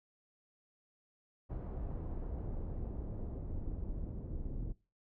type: noise with low-pass filter sweep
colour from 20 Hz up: brown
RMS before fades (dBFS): -40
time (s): 1.49-4.73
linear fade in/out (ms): 20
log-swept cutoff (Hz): 840 to 360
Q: 0.92
effects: noise-tail reverb RT60 0.3 s tail -21 dB re dry